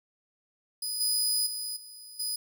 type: tone with level steps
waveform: 20% pulse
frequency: 4978 Hz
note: D#8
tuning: in tune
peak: -25 / -19 / -27 / -39 / -24 dBFS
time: 0.82-2.36 s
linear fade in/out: 5 ms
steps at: 1 / 1.46 / 1.76 / 2.19 s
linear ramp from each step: 10 ms
effects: none